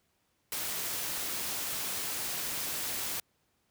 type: noise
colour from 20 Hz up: white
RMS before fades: -35 dBFS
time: 0.52-3.2 s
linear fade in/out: 2 ms
effects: pink hiss -74 dBFS RMS until 3.7 s + high-pass 60 Hz 12 dB/octave